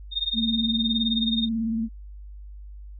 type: tone with tremolo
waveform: sine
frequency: 3674 Hz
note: A#7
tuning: 26 cents flat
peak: -20 dBFS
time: 0.11-1.49 s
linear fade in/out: 50 ms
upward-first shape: triangle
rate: 19 Hz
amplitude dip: 100%
type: tone with vibrato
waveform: sine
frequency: 225.3 Hz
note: A3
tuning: 41 cents sharp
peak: -23 dBFS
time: 0.33-1.89 s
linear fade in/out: 50 ms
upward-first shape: sine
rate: 18 Hz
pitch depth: 40 cents each way
effects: added 50 Hz sine -38 dBFS peak until 2.99 s